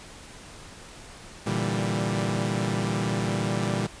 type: chord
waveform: sawtooth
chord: E half-diminished seventh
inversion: second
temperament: equal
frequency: 116.54 / 146.83 / 164.81 / 196 Hz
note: Bb2 / D3 / E3 / G3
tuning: 0 / 0 / 0 / 0 cents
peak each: -25 / -29 / -28 / -25 dBFS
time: 1.46-3.87 s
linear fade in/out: 10 ms
effects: pink hiss -45 dBFS RMS until 4 s + resampled to 22050 Hz